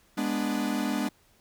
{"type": "chord", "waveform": "45% pulse", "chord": "G# diminished", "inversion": "none", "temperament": "equal", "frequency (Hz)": [207.7, 246.9, 293.7], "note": ["G#3", "B3", "D4"], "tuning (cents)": [0, 0, 0], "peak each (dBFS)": -31, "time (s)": [0.17, 1.09], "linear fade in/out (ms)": 10, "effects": ["pink hiss -63 dBFS RMS until 1.4 s"]}